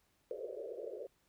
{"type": "band-pass noise", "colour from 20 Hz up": "pink", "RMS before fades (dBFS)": -44, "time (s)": [0.31, 1.07], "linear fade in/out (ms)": 0, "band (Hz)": [370, 610], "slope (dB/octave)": 96, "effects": ["pink hiss -75 dBFS RMS until 1.28 s"]}